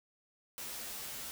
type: noise with comb filter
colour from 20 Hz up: white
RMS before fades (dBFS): -43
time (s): 0.58-1.31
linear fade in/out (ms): 0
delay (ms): 11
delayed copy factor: -0.8
effects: none